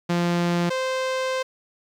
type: tone pair in turn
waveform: sawtooth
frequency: 173.3 / 520.2 Hz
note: F3 / C5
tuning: -13 / -10 cents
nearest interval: octave + perfect fifth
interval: 1903 cents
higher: second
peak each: -16 / -19 dBFS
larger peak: first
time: 0.09-0.7 / 0.7-1.43 s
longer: second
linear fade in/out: 10 ms
effects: low-pass 6000 Hz 12 dB/octave + 9-bit